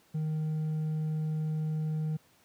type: tone with hard clipping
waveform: sine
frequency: 155.56 Hz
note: D#3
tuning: in tune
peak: -29 dBFS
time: 0.14-2.17 s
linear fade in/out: 10 ms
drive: 2 dB
effects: pink hiss -64 dBFS RMS until 2.44 s + high-pass 100 Hz 12 dB/octave